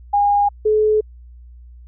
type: tone pair in turn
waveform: sine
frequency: 815 / 428.7 Hz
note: G#5 / A4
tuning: -33 / -45 cents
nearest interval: major seventh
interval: 1112 cents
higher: first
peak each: -12 dBFS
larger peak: neither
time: 0.13-0.49 / 0.65-1.01 s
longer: neither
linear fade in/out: 10 ms
effects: added 60 Hz sine -38 dBFS peak until 1.87 s